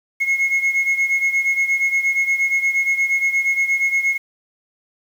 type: beating tone pair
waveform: sine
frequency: 2167 / 2175.5 Hz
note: C#7 / C#7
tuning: -40 / -33 cents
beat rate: 8.5 Hz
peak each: -15 / -19 dBFS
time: 0.2-4.18 s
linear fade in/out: 20 ms
effects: tanh soft clip ceiling -13 dBFS + 7-bit